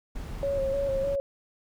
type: noise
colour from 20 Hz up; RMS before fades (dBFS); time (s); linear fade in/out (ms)
brown; -36; 0.15-1.16; 10
type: tone with vibrato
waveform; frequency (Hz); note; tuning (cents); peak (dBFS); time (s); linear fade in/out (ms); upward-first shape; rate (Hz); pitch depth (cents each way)
sine; 549; C#5; -17; -25; 0.43-1.2; 0; square; 3.3; 28
effects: none